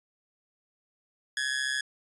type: tone with amplitude modulation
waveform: sawtooth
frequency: 1683 Hz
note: G#6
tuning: 23 cents sharp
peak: -21 dBFS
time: 1.37-1.81 s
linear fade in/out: 2 ms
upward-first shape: sine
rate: 134 Hz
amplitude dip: 75%
effects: resampled to 24000 Hz